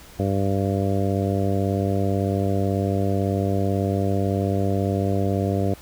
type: harmonic tone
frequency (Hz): 98.1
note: G2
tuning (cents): +2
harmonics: 1 / 2 / 3 / 4 / 5 / 6 / 7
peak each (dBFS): -23 / -26 / -28 / -29 / -30 / -31 / -31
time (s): 0.19-5.74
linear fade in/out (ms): 5
effects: added 60 Hz sine -49 dBFS peak until 5.81 s + pink hiss -46 dBFS RMS until 5.81 s